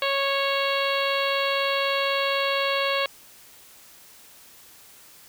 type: harmonic tone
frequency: 552 Hz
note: C#5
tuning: 7 cents flat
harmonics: 1 / 2 / 3 / 4 / 5 / 6 / 7 / 8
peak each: -26 / -28 / -32 / -31 / -30 / -32 / -34 / -35 dBFS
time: 0.02-3.06 s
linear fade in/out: 2 ms
effects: white hiss -50 dBFS RMS until 5.28 s